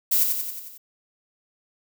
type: noise with echo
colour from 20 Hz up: violet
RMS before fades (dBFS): -20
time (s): 0.11-0.24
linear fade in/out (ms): 10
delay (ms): 90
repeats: 6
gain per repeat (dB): -4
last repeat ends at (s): 0.78
effects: none